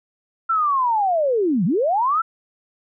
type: linear two-way sweep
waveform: sine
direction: down then up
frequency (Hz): 1365 to 154.5 to 1365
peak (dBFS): -16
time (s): 0.49-2.22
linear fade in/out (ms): 10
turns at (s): 1.65
effects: none